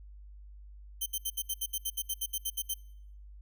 5% pulse tone bursts, 3100 Hz, G7, 20 cents flat, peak -22 dBFS, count 15, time 1.01-2.742 s, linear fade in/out 10 ms, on 52 ms, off 68 ms, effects noise-tail reverb RT60 0.8 s tail -25 dB re dry + added 50 Hz sine -47 dBFS peak until 3.41 s

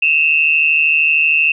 sine tone pair together, 2578 / 2731 Hz, E7 / F7, -39 / -39 cents, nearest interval minor second, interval 100 cents, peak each -13 dBFS, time 0.02-1.52 s, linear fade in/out 5 ms, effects none

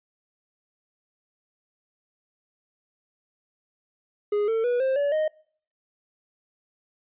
triangle tone with pitch steps, 414.3 / 449.2 / 487 / 528.1 / 572.5 / 620.7 Hz, G#4 / A4 / B4 / C5 / D5 / D#5, -4 / +36 / -24 / +16 / -44 / -4 cents, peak -19 dBFS, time 4.32-5.28 s, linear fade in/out 5 ms, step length 160 ms, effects noise-tail reverb RT60 0.5 s tail -24 dB re dry + resampled to 8000 Hz

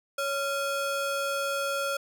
square ring-modulated tone, 970 Hz, B5, 31 cents flat, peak -25 dBFS, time 0.18-1.97 s, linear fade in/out 5 ms, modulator 412 Hz, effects none

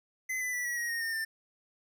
square tone with pitch steps, 2037 / 1999.7 / 1963.1 / 1927.1 / 1891.8 / 1857.2 / 1823.2 / 1789.8 Hz, C7 / B6 / B6 / B6 / A#6 / A#6 / A#6 / A6, -47 / +21 / -11 / -43 / +25 / -7 / -39 / +29 cents, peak -32 dBFS, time 0.29-1.25 s, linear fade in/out 10 ms, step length 120 ms, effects none

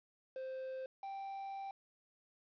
triangle tone pair in turn, 523 / 783.6 Hz, C5 / G5, -1 / -1 cents, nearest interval perfect fifth, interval 700 cents, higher second, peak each -39 / -40 dBFS, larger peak first, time 0.36-0.86 / 1.03-1.71 s, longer second, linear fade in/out 2 ms, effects resampled to 11025 Hz + 11-bit

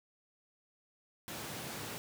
pink high-pass noise, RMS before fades -43 dBFS, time 1.28-1.98 s, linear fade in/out 0 ms, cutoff 100 Hz, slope 24 dB/octave, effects none

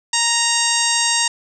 harmonic tone with a mistuned harmonic, 932.3 Hz, A#5, in tune, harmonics 1 / 2 / 3 / 4 / 5 / 6 / 7 / 8 / 9, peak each -24 / -24 / -24 / -24 / -24 / -24 / -24 / -24 / -24 dBFS, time 0.13-1.28 s, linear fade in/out 5 ms, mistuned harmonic 9, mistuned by -19 cents, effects none

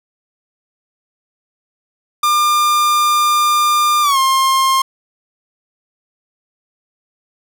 45% pulse tone with pitch glide, 1200 to 1062.9 Hz, D6 to C6, +37 to +27 cents, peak -11 dBFS, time 2.23-4.82 s, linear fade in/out 5 ms, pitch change -210 cents, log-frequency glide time 4.02-4.18 s, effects none

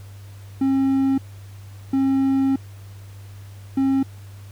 triangle tone bursts at uneven times, 269.2 Hz, C4, 49 cents sharp, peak -14 dBFS, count 3, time 0.61-1.18 / 1.93-2.56 / 3.77-4.03 s, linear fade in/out 5 ms, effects added 99 Hz sine -37 dBFS peak until 4.51 s + pink hiss -51 dBFS RMS until 4.51 s

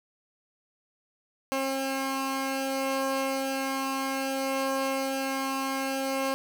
15% pulse tone pair together, 268.7 / 538 Hz, C4 / C5, +46 / +48 cents, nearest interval octave, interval 1202 cents, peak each -22 / -28 dBFS, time 1.52-6.34 s, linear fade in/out 0 ms, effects none

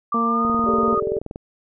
sine tone with pitch glide, 1174.7 to 1236.7 Hz, D6 to D#6, 0 to -11 cents, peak -19 dBFS, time 0.12-1 s, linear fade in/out 5 ms, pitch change +89 cents, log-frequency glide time 0.24-0.46 s
harmonic tone, 230 Hz, A#3, 23 cents flat, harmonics 1 / 2 / 3 / 4, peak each -22 / -28 / -32 / -34 dBFS, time 0.14-0.95 s, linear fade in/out 5 ms
click train, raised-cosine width 2 ms, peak -18 dBFS, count 20, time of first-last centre 0.45-1.359 s, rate 20.9 Hz
sine chord, G suspended second, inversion none, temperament equal with one note detuned, 392 / 440 / 589.7 Hz, G4 / A4 / D5, 0 / 0 / +7 cents, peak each -24 / -24 / -29 dBFS, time 0.66-1.19 s, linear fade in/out 5 ms
effects none

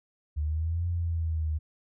sine exponential two-way sweep, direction up then down, 73.42 to 87.31 to 76.5 Hz, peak -26 dBFS, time 0.36-1.59 s, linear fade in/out 20 ms, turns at 0.87 s, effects none

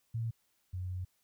sine tone pair in turn, 114.4 / 91.43 Hz, A#2 / F#2, -32 / -20 cents, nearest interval major third, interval 388 cents, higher first, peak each -32 / -35 dBFS, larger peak first, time 0.14-0.31 / 0.73-1.05 s, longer second, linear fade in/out 10 ms, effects white hiss -75 dBFS RMS until 1.23 s

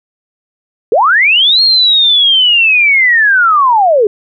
sine linear two-way sweep, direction up then down, 392 to 4300 to 392 Hz, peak -5 dBFS, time 0.92-4.07 s, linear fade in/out 2 ms, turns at 1.62 s, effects none

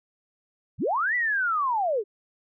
sine linear two-way sweep, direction up then down, 64.5 to 1996 to 377.2 Hz, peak -22 dBFS, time 0.78-2.04 s, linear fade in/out 50 ms, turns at 1.15 s, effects none

